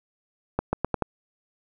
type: accelerating click train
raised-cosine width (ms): 1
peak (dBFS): -9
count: 5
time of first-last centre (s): 0.59-1.023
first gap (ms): 140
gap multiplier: 0.83
effects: none